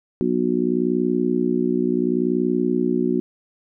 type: harmonic tone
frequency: 60.7 Hz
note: B1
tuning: 29 cents flat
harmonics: 3 / 4 / 5 / 6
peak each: -26 / -22 / -24 / -22 dBFS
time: 0.21-3.2 s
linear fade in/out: 0 ms
effects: none